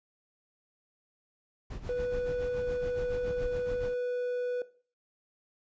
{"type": "noise with tremolo", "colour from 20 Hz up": "brown", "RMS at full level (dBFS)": -37, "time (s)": [1.7, 3.94], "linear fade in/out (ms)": 5, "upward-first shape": "sine", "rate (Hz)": 7.1, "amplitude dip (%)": 75}
{"type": "tone", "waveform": "triangle", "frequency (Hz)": 493, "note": "B4", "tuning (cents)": -3, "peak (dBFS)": -27, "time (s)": [1.89, 4.62], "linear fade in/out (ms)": 2}
{"effects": ["noise-tail reverb RT60 0.4 s tail -17 dB re dry", "resampled to 16000 Hz"]}